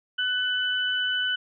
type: tone pair together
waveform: sine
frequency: 1498 / 2996 Hz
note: F#6 / F#7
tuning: +21 / +21 cents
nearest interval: octave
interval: 1200 cents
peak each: -26 dBFS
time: 0.18-1.36 s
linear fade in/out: 10 ms
effects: none